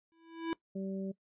square tone with exponential growth, 329.6 Hz, E4, in tune, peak -30 dBFS, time 0.12-0.53 s, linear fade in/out 0 ms, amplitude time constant 88 ms
harmonic tone, 192.9 Hz, G3, 28 cents flat, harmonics 1 / 2 / 3, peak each -36 / -42 / -46 dBFS, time 0.75-1.12 s, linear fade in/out 10 ms
effects noise-tail reverb RT60 0.1 s tail -20 dB re dry + resampled to 8000 Hz

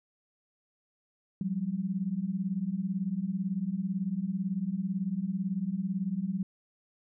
sine beating tone pair, 177.9 / 195.9 Hz, F3 / G3, +32 / -1 cents, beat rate 18 Hz, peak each -33 / -31 dBFS, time 1.41-6.43 s, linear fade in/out 2 ms, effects none

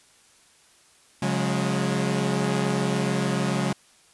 sawtooth chord, C# suspended fourth, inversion none, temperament equal with one note detuned, 138.59 / 180.77 / 207.7 Hz, C#3 / F#3 / G#3, 0 / -40 / 0 cents, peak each -23 dBFS, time 1.22-3.73 s, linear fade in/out 5 ms, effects white hiss -57 dBFS RMS until 4.13 s + resampled to 24000 Hz

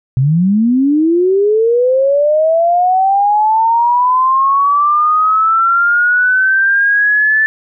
sine linear sweep, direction up, 123.47 to 1760 Hz, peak -8 dBFS, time 0.17-7.46 s, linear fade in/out 0 ms, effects none

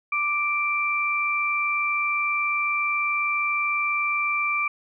sine tone pair together, 1176.6 / 2349 Hz, D6 / D7, +3 / 0 cents, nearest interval octave, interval 1197 cents, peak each -26 / -23 dBFS, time 0.12-4.68 s, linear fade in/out 5 ms, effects none

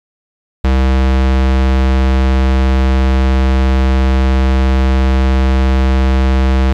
square tone, 65.5 Hz, C2, 2 cents sharp, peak -9 dBFS, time 0.64-6.73 s, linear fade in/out 5 ms, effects low-pass 4000 Hz 12 dB/octave + 7-bit

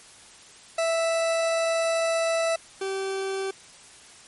40% pulse tone pair in turn, 659.3 / 386.8 Hz, E5 / G4, 0 / -23 cents, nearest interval major sixth, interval 923 cents, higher first, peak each -21 / -26 dBFS, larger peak first, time 0.78-2.56 / 2.81-3.51 s, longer first, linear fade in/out 5 ms, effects white hiss -49 dBFS RMS until 4.27 s + MP3 48 kbps

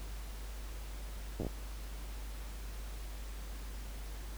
slowing click train, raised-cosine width 2 ms, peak -25 dBFS, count 6, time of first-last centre 1.4-1.467 s, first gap 9 ms, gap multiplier 1.2, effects added 50 Hz sine -41 dBFS peak until 4.37 s + pink hiss -52 dBFS RMS until 4.37 s

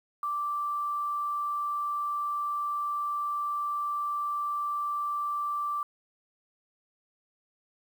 sine tone with quantisation, 1172 Hz, D6, 4 cents flat, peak -28 dBFS, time 0.23-5.83 s, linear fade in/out 2 ms, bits 9, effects none

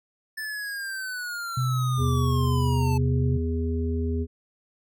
square linear sweep, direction down, 1760 to 869 Hz, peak -31 dBFS, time 0.37-2.98 s, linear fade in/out 10 ms
sine tone with pitch glide, 126.6 to 130.54 Hz, B2 to C3, +43 to -4 cents, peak -22 dBFS, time 1.57-3.37 s, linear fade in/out 5 ms, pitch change +53 cents, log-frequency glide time 1.85-2.95 s
harmonic tone, 81.8 Hz, E2, 13 cents flat, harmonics 1 / 3 / 5, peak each -25 / -30 / -32 dBFS, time 1.97-4.27 s, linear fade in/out 50 ms
effects none

